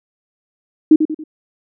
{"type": "tone with echo", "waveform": "sine", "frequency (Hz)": 311.1, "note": "D#4", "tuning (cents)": 0, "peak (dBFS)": -3, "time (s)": [0.91, 0.96], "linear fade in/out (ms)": 5, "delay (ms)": 93, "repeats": 3, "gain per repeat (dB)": -8, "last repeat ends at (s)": 1.239, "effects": []}